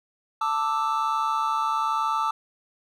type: tone cluster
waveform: triangle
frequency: 887 / 1174 / 1315 Hz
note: A5 / D6 / E6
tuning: +14 / -1 / -5 cents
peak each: -25 dBFS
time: 0.41-2.31 s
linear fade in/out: 5 ms
effects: none

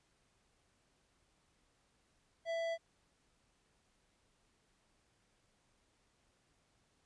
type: tone with tanh clipping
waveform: sine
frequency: 664 Hz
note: E5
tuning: 12 cents sharp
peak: -37 dBFS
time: 2.45-2.78 s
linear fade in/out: 50 ms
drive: 14 dB
effects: pink hiss -75 dBFS RMS until 7.05 s + resampled to 22050 Hz

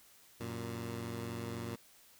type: tone pair together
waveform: 15% pulse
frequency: 92.5 / 116.54 Hz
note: F#2 / A#2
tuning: 0 / 0 cents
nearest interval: major third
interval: 400 cents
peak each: -38 / -34 dBFS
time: 0.4-1.76 s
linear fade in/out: 10 ms
effects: white hiss -62 dBFS RMS until 2.19 s

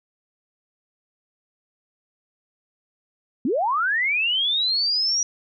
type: linear sweep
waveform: sine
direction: up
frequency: 212 to 5800 Hz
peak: -19 dBFS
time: 3.45-5.23 s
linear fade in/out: 2 ms
effects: none

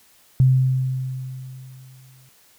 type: tone with exponential decay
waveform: sine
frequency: 130 Hz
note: C3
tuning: 11 cents flat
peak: -10 dBFS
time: 0.4-2.29 s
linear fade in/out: 0 ms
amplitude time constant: 410 ms
effects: white hiss -55 dBFS RMS until 2.58 s

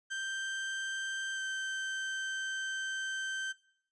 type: tone with pitch glide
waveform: 35% pulse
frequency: 1568 to 1554.5 Hz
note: G6 to G6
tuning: 0 to -15 cents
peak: -33 dBFS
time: 0.1-3.53 s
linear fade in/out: 20 ms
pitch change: -15 cents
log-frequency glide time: 1.34-1.4 s
effects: noise-tail reverb RT60 0.6 s tail -19 dB re dry + resampled to 22050 Hz

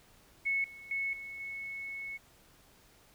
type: tone with level steps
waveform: sine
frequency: 2200 Hz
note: C#7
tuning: 14 cents flat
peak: -28 / -47 / -31 / -41 / -38 dBFS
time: 0.45-2.18 s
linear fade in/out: 20 ms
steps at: 0.64 / 0.91 / 1.13 / 1.4 s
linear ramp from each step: 2 ms
effects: pink hiss -62 dBFS RMS until 3.14 s

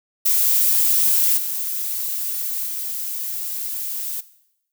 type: noise with level steps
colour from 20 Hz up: violet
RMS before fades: -17 / -25 / -27 dBFS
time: 0.25-4.21 s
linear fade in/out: 10 ms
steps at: 1.37 / 2.66 s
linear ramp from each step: 10 ms
effects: noise-tail reverb RT60 0.8 s tail -17 dB re dry

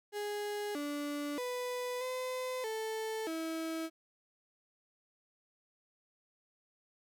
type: tone with pitch steps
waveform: 35% pulse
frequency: 413.9 / 290.7 / 496 / 510 / 440.5 / 324 Hz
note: G#4 / D4 / B4 / C5 / A4 / E4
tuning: -6 / -18 / +7 / -44 / +2 / -30 cents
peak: -34 dBFS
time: 0.12-3.9 s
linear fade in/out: 50 ms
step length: 630 ms
effects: none

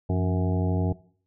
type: harmonic tone with a mistuned harmonic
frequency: 92.5 Hz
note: F#2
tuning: in tune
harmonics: 1 / 2 / 3 / 4 / 5 / 7 / 8 / 9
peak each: -24 / -28 / -32 / -34 / -35 / -37 / -41 / -41 dBFS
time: 0.09-0.93 s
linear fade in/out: 10 ms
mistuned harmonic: 2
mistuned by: -110 cents
effects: noise-tail reverb RT60 0.5 s tail -19 dB re dry

